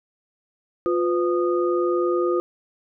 sine tone cluster, 352.5 / 503 / 1232 Hz, F4 / B4 / D#6, +16 / +32 / -17 cents, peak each -20 / -25 / -28 dBFS, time 0.86-2.4 s, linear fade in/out 0 ms, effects none

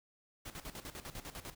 pink noise with tremolo, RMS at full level -45 dBFS, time 0.45-1.55 s, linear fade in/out 10 ms, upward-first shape square, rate 10 Hz, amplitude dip 75%, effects none

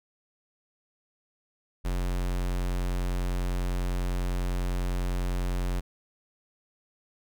square tone, 45 Hz, F#1, 47 cents flat, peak -27 dBFS, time 1.84-5.81 s, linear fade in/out 20 ms, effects none

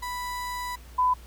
35% pulse / sine tone pair in turn, 987.8 / 1002.2 Hz, B5 / B5, 0 / +25 cents, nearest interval unison, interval 25 cents, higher second, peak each -29 / -19 dBFS, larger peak second, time 0.02-0.76 / 0.98-1.14 s, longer first, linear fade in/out 10 ms, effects added 60 Hz sine -44 dBFS peak until 1.26 s + pink hiss -53 dBFS RMS until 1.26 s

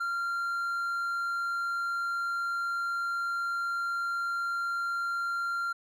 triangle tone, 1384 Hz, F6, 16 cents flat, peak -27 dBFS, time 0-5.73 s, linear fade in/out 10 ms, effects none

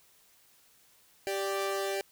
sawtooth tone pair together, 392 / 587.3 Hz, G4 / D5, 0 / 0 cents, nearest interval perfect fifth, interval 700 cents, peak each -28 / -31 dBFS, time 1.27-2.01 s, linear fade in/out 0 ms, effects white hiss -63 dBFS RMS until 2.11 s

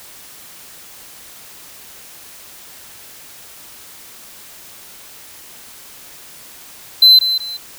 triangle tone with echo, 4051 Hz, B7, 43 cents sharp, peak -3 dBFS, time 7.02-7.19 s, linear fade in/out 5 ms, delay 190 ms, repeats 2, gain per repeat -10 dB, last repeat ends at 7.57 s, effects white hiss -39 dBFS RMS until 7.78 s

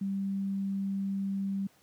sine tone, 195.8 Hz, G3, 2 cents flat, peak -29 dBFS, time 0.01-1.67 s, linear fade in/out 5 ms, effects pink hiss -64 dBFS RMS until 1.82 s + high-pass 100 Hz 12 dB/octave

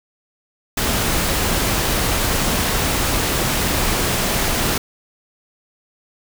pink noise, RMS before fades -19 dBFS, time 0.77-4.78 s, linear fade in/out 5 ms, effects none

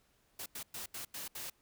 white noise bursts at uneven times, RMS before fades -43 dBFS, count 6, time 0.39-0.46 / 0.55-0.63 / 0.74-0.86 / 0.94-1.05 / 1.14-1.28 / 1.35-1.5 s, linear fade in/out 5 ms, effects pink hiss -72 dBFS RMS until 1.61 s

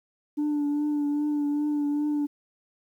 sine tone with vibrato, 293.7 Hz, D4, in tune, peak -21 dBFS, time 0.37-2.27 s, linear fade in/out 20 ms, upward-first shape triangle, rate 2.5 Hz, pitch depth 31 cents each way, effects tanh soft clip ceiling -22 dBFS + 10-bit

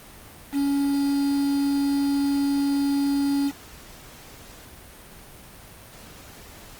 triangle tone with quantisation, 280.6 Hz, C#4, 21 cents sharp, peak -18 dBFS, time 0.52-3.52 s, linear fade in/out 50 ms, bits 6, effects pink hiss -45 dBFS RMS until 6.79 s + Opus 32 kbps

